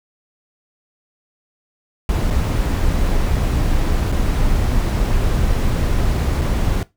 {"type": "noise with dropouts", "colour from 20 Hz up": "brown", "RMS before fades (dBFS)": -17, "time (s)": [2.09, 6.83], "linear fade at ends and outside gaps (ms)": 1, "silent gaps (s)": [[2.303, 2.307], [4.119, 4.123], [6.414, 6.417]], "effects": ["noise-tail reverb RT60 0.2 s tail -18 dB re dry"]}